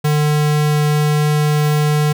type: tone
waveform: square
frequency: 149.9 Hz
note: D3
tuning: 36 cents sharp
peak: -13 dBFS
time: 0.04-2.13 s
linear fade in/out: 10 ms
effects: none